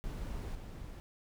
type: noise with level steps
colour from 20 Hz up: brown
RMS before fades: -40 / -45 dBFS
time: 0.04-1 s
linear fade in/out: 0 ms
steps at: 0.55 s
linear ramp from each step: 5 ms
effects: none